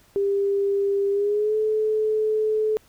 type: tone with pitch glide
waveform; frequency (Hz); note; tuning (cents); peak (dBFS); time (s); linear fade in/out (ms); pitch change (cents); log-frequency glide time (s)
sine; 398.5 to 432.1; G4 to A4; +28 to -31; -19; 0.16-2.77; 0; +141; 1.11-1.56
effects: pink hiss -57 dBFS RMS until 2.88 s